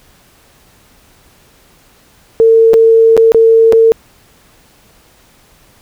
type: tone with dropouts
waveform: sine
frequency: 451.9 Hz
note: A4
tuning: 46 cents sharp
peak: -3 dBFS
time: 2.4-3.92 s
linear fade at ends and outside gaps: 0 ms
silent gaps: 2.734-2.74 / 3.167-3.176 / 3.32-3.346 / 3.724-3.731 s
effects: pink hiss -47 dBFS RMS until 5.81 s